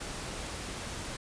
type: noise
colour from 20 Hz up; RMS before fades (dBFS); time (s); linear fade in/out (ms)
pink; -39; 0-1.17; 10
effects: resampled to 22050 Hz